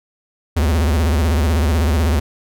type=tone with vibrato; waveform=square; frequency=77.2 Hz; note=D#2; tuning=13 cents flat; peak=-14 dBFS; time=0.56-2.2 s; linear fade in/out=10 ms; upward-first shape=sine; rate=16 Hz; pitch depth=200 cents each way; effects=none